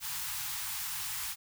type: band-stop noise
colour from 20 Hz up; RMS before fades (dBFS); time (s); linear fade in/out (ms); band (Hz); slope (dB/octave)
white; -37; 0-1.36; 50; 160 to 790; 96
effects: none